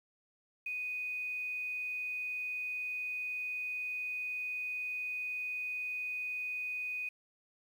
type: tone with quantisation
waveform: sine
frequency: 2489 Hz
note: D#7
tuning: in tune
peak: -35 dBFS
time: 0.66-7.09 s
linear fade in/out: 5 ms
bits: 10
effects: none